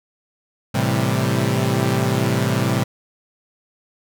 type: chord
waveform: sawtooth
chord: A minor seventh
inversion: none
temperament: equal with one note detuned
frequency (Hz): 110.64 / 130.81 / 164.81 / 196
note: A2 / C3 / E3 / G3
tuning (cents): +10 / 0 / 0 / 0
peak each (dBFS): -18 / -17 / -22 / -20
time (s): 0.74-2.84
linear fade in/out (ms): 10
effects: none